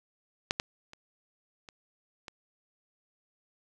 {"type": "clicks", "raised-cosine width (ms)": 0.2, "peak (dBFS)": [-9, -12, -30, -29, -24], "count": 5, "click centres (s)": [0.509, 0.599, 0.934, 1.688, 2.282], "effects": []}